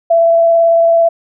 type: tone with vibrato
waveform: sine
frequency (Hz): 669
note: E5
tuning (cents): +25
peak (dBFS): -6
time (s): 0.1-1.09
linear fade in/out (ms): 10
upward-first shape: sine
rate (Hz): 18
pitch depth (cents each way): 10
effects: none